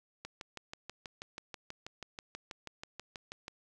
click train, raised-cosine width 0.2 ms, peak -25 dBFS, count 21, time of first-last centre 0.25-3.481 s, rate 6.19 Hz, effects none

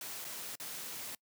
white noise with dropouts, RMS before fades -43 dBFS, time 0.01-1.15 s, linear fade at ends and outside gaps 2 ms, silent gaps 0.245-0.249 / 0.555-0.599 s, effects noise-tail reverb RT60 0.1 s tail -25 dB re dry + high-pass 100 Hz 12 dB/octave

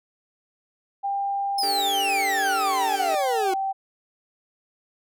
sine tone with pitch glide, 796 to 776.5 Hz, G5 to G5, +26 to -17 cents, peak -23 dBFS, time 1.03-3.73 s, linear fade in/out 20 ms, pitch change -43 cents, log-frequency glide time 1.76-2.62 s
40% pulse exponential sweep, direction down, 5274 to 358.9 Hz, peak -23 dBFS, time 1.58-3.54 s, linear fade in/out 5 ms
sawtooth chord, D suspended fourth, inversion none, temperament just, 293.7 / 391.6 / 440.5 Hz, D4 / G4 / A4, 0 / -2 / +2 cents, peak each -34 / -30 / -32 dBFS, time 1.63-3.15 s, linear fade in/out 2 ms
effects none

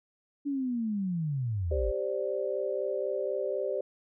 sine linear sweep, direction down, 290 to 43.65 Hz, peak -28 dBFS, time 0.45-1.92 s, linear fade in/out 20 ms
sine chord, G suspended fourth, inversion none, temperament equal, 392 / 523.3 / 587.3 Hz, G4 / C5 / D5, 0 / 0 / 0 cents, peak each -33 dBFS, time 1.71-3.81 s, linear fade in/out 5 ms
effects none

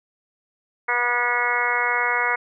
harmonic tone, 242.4 Hz, B3, 32 cents flat, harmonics 2 / 3 / 4 / 5 / 6 / 7 / 8 / 9, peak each -31 / -31 / -26 / -28 / -26 / -30 / -26 / -25 dBFS, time 0.88-2.36 s, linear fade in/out 10 ms, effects none

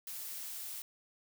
blue noise, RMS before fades -43 dBFS, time 0.07-0.82 s, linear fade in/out 2 ms, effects none

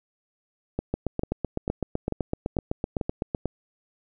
two click trains, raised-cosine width 2 ms, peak -12 / -13 dBFS, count 20 / 7, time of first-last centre 0.94-3.348 / 0.79-3.457 s, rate 7.89 / 2.25 Hz, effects none

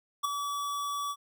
square tone with ADSR envelope, 1145 Hz, D6, 44 cents flat, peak -24 dBFS, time 0.23-1.16 s, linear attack 19 ms, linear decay 8 ms, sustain -8 dB, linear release 54 ms, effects none

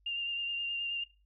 sine tone with vibrato, 2794 Hz, F7, in tune, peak -32 dBFS, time 0.06-1.04 s, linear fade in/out 5 ms, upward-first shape sine, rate 9.5 Hz, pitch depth 18 cents each way, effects noise-tail reverb RT60 0.3 s tail -21 dB re dry + added 50 Hz sine -65 dBFS peak until 1.25 s

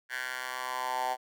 10% pulse tone with high-pass filter sweep, 127.3 Hz, C3, 47 cents flat, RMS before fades -34 dBFS, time 0.09-1.17 s, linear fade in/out 50 ms, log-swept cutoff 1600 to 790 Hz, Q 5.3, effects none

